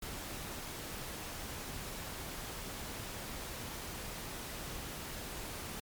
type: noise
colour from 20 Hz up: pink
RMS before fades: -43 dBFS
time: 0.02-5.8 s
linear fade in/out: 5 ms
effects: MP3 96 kbps